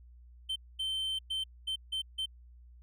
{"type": "tone bursts at uneven times", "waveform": "triangle", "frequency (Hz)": 3100, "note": "G7", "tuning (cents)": -20, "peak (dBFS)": -30, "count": 6, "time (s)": [[0.49, 0.56], [0.79, 1.19], [1.3, 1.44], [1.67, 1.76], [1.92, 2.02], [2.18, 2.26]], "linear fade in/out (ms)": 10, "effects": ["added 60 Hz sine -52 dBFS peak until 2.82 s"]}